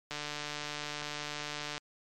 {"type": "click train", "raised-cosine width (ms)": 0.2, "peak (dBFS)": -20, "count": 248, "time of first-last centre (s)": [0.11, 1.779], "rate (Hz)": 148, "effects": ["MP3 96 kbps"]}